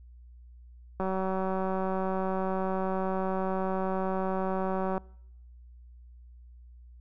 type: click train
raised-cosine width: 1 ms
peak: -18 dBFS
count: 753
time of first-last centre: 1-4.979 s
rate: 189 Hz
effects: noise-tail reverb RT60 0.8 s tail -26 dB re dry + added 60 Hz sine -48 dBFS peak until 7 s